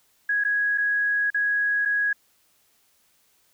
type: tone with dropouts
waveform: sine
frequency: 1661.2 Hz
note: G#6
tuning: in tune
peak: -20 dBFS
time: 0.29-2.13 s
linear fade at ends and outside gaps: 5 ms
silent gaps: 0.439-0.448 / 0.777-0.781 / 1.303-1.344 / 1.852-1.856 s
effects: white hiss -64 dBFS RMS until 3.53 s